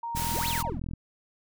sine tone, 932.3 Hz, A#5, in tune, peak -31 dBFS, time 0.03-0.7 s, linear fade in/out 5 ms
white noise, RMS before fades -33 dBFS, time 0.15-0.63 s, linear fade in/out 20 ms
click train, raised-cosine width 5 ms, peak -23 dBFS, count 34, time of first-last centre 0.15-0.936 s, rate 42 Hz
triangle exponential two-way sweep, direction up then down, 182.2 to 4435 to 182.2 Hz, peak -32 dBFS, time 0.32-0.79 s, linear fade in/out 5 ms, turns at 0.48 s
effects none

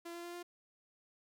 sawtooth tone with pitch steps, 340.6 / 343.8 / 347 / 350.2 Hz, F4 / F4 / F4 / F4, -43 / -27 / -11 / +5 cents, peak -40 dBFS, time 0.05-0.43 s, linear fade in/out 10 ms, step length 95 ms, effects none

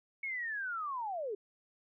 sine linear sweep, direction down, 2217 to 386.5 Hz, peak -35 dBFS, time 0.23-1.35 s, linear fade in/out 5 ms, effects none

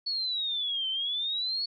sine exponential two-way sweep, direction down then up, 4435 to 3065 to 4435 Hz, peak -28 dBFS, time 0.06-1.66 s, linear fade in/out 10 ms, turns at 0.89 s, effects none

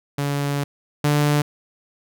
sawtooth tone pair in turn, 142.5 / 147.1 Hz, C#3 / D3, +48 / +3 cents, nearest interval minor second, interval 55 cents, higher second, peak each -17 / -12 dBFS, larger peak second, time 0.18-0.64 / 1.04-1.42 s, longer first, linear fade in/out 5 ms, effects none

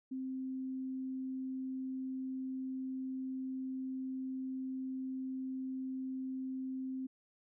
sine tone, 261.6 Hz, C4, in tune, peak -37 dBFS, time 0.11-7.07 s, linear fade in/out 10 ms, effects none

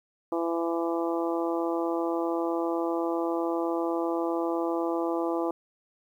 harmonic tone, 167.8 Hz, E3, 31 cents sharp, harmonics 2 / 3 / 4 / 5 / 6 / 7, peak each -28 / -32 / -34 / -36 / -38 / -39 dBFS, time 0.32-5.51 s, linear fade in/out 2 ms, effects 10-bit

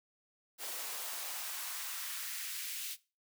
white noise with high-pass filter sweep, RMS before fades -41 dBFS, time 0.58-2.97 s, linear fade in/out 50 ms, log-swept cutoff 430 to 2800 Hz, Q 1.2, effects noise-tail reverb RT60 0.3 s tail -19 dB re dry

